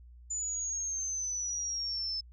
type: exponential sweep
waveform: sine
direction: down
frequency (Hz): 7040 to 5230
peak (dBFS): -32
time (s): 0.3-2.21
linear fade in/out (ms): 10
effects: added 60 Hz sine -50 dBFS peak until 2.32 s